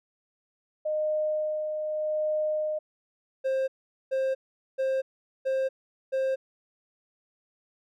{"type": "tone with tremolo", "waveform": "sine", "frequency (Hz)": 614, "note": "D#5", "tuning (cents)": -23, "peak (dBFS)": -24, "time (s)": [0.85, 2.79], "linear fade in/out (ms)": 10, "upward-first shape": "sine", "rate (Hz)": 0.83, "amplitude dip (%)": 40}
{"type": "tone bursts", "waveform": "triangle", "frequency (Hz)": 530, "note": "C5", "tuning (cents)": 22, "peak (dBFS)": -22, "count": 5, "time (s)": [3.44, 6.36], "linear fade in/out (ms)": 20, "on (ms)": 240, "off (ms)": 430}
{"effects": []}